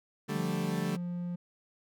30% pulse chord, D suspended fourth, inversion none, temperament equal, 146.83 / 196 / 220 Hz, D3 / G3 / A3, 0 / 0 / 0 cents, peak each -34 dBFS, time 0.28-0.97 s, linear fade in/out 20 ms
triangle tone with pitch glide, 174.61 to 175.62 Hz, F3 to F3, 0 to +10 cents, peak -31 dBFS, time 0.35-1.36 s, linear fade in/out 10 ms, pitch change +10 cents, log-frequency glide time 0.51-0.78 s
effects none

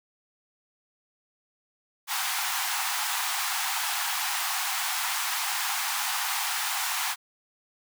pink high-pass noise, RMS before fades -29 dBFS, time 2.07-7.16 s, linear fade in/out 50 ms, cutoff 740 Hz, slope 96 dB/octave, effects none

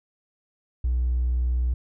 sine tone with hard clipping, 61.5 Hz, B1, 7 cents flat, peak -21 dBFS, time 0.84-1.74 s, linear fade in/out 5 ms, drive 1 dB, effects none

